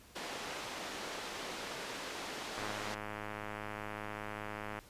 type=band-pass noise; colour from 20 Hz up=pink; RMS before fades=-43 dBFS; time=0.15-2.95 s; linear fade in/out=10 ms; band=330 to 5700 Hz; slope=12 dB/octave
type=click train; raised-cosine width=0.5 ms; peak=-26 dBFS; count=233; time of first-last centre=2.58-4.79 s; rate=105 Hz
effects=pink hiss -59 dBFS RMS until 4.89 s + resampled to 32000 Hz